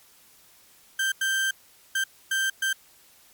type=tone bursts at uneven times; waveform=35% pulse; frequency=1568 Hz; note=G6; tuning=in tune; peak=-21 dBFS; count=5; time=0.99-1.12 / 1.21-1.51 / 1.95-2.04 / 2.31-2.5 / 2.62-2.73 s; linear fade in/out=5 ms; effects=white hiss -56 dBFS RMS until 3.33 s + MP3 96 kbps

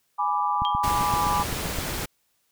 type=chord; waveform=sine; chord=G# diminished; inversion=none; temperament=equal; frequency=830.6 / 987.8 / 1174.7 Hz; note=G#5 / B5 / D6; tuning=0 / 0 / 0 cents; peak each=-26 dBFS; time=0.18-1.44 s; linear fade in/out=20 ms
type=click train; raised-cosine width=5 ms; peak=-19 dBFS; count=10; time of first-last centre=0.62-1.787 s; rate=7.71 Hz
type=tone with exponential decay; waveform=sine; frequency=3202 Hz; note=G7; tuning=36 cents sharp; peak=-25 dBFS; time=0.65-0.81 s; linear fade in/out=0 ms; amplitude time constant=33 ms
type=noise; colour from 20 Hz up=pink; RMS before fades=-30 dBFS; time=0.83-2.06 s; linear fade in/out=10 ms
effects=white hiss -70 dBFS RMS until 2.51 s

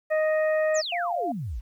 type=harmonic tone; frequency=622.3 Hz; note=D#5; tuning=in tune; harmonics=1 / 2 / 3 / 4; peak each=-21 / -37 / -31 / -44 dBFS; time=0.1-0.82 s; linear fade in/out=20 ms
type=exponential sweep; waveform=sine; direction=down; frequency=7800 to 45.03 Hz; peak=-29 dBFS; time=0.74-1.61 s; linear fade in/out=20 ms
type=tone; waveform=sine; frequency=698.5 Hz; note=F5; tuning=in tune; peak=-26 dBFS; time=0.92-1.32 s; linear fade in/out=5 ms
effects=10-bit

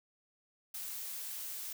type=noise; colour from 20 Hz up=blue; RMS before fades=-42 dBFS; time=0.74-1.73 s; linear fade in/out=5 ms; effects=none

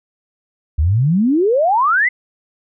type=exponential sweep; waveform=sine; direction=up; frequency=69.8 to 2095 Hz; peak=-11 dBFS; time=0.78-2.09 s; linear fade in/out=10 ms; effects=none

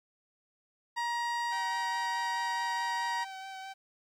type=tone; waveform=30% pulse; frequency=947 Hz; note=A#5; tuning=27 cents sharp; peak=-28 dBFS; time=0.96-3.25 s; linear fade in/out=20 ms
type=tone with vibrato; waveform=sawtooth; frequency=768 Hz; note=G5; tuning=36 cents flat; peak=-37 dBFS; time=1.51-3.74 s; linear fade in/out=20 ms; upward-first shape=sine; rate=4.7 Hz; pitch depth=16 cents each way
effects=low-pass 6000 Hz 12 dB/octave + 11-bit

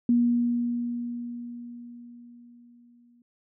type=tone with exponential decay; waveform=sine; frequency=239.3 Hz; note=A#3; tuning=46 cents sharp; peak=-17 dBFS; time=0.09-3.22 s; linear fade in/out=2 ms; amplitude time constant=680 ms; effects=none

